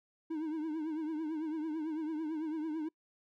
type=tone with vibrato; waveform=triangle; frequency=313.3 Hz; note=D#4; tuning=12 cents sharp; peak=-32 dBFS; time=0.3-2.89 s; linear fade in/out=10 ms; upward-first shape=triangle; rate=9 Hz; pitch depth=96 cents each way; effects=noise-tail reverb RT60 0.1 s tail -24 dB re dry